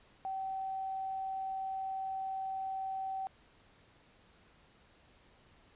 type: tone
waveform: sine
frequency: 768 Hz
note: G5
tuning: 36 cents flat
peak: -35 dBFS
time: 0.25-3.27 s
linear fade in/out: 0 ms
effects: pink hiss -64 dBFS RMS until 5.75 s + resampled to 8000 Hz